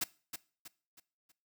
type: noise with echo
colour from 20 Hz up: white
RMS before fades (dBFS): -33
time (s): 0.01-0.04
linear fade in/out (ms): 5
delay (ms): 320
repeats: 4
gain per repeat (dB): -8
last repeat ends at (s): 1.32
effects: noise-tail reverb RT60 0.4 s tail -20 dB re dry